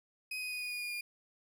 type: tone with pitch steps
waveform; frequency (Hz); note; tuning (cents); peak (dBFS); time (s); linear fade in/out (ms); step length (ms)
35% pulse; 2513 / 2497 / 2481 / 2466 / 2450 / 2434 / 2419; D#7 / D#7 / D#7 / D#7 / D#7 / D#7 / D#7; +17 / +6 / -6 / -16 / -27 / -39 / -49; -35; 0.31-1.01; 5; 100
effects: none